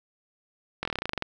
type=slowing click train; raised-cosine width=0.3 ms; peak=-13 dBFS; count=13; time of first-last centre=0.83-1.224 s; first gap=22 ms; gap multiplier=1.07; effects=none